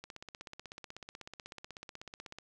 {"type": "click train", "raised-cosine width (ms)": 0.2, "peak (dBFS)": -28, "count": 39, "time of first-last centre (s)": [0.04, 2.386], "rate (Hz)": 16.2, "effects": []}